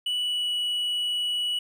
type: tone with pitch glide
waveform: triangle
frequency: 2956 to 2939 Hz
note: F#7 to F#7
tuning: -2 to -12 cents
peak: -23 dBFS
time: 0.06-1.59 s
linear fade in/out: 5 ms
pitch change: -10 cents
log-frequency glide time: 0.19-0.52 s
effects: none